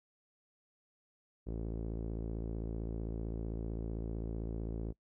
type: tone with low-pass filter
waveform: sawtooth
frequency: 55.6 Hz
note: A1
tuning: 19 cents sharp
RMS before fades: -39 dBFS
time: 1.46-4.93 s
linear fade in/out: 20 ms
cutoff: 400 Hz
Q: 1.8
effects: noise-tail reverb RT60 0.1 s tail -23 dB re dry